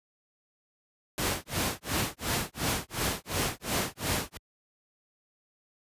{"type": "noise with tremolo", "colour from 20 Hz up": "pink", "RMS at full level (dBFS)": -27, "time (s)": [1.18, 4.37], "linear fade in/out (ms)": 0, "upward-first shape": "sine", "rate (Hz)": 2.8, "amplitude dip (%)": 100, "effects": ["high-pass 60 Hz 12 dB/octave", "resampled to 32000 Hz"]}